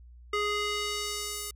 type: tone with band-pass filter sweep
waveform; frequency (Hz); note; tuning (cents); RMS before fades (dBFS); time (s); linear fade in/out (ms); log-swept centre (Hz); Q
square; 415.3; G#4; 0; -32; 0.33-1.51; 5; 1700 to 11000; 0.82
effects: added 60 Hz sine -48 dBFS peak until 1.55 s